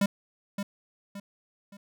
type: tone with echo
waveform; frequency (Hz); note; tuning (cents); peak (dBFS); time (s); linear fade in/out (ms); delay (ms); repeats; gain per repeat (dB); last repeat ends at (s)
square; 200; G3; +35; -22; 0.01-0.06; 5; 570; 3; -8; 1.77
effects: none